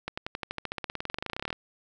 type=accelerating click train; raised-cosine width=0.3 ms; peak=-16 dBFS; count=29; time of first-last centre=0.08-1.528 s; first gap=95 ms; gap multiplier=0.95; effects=none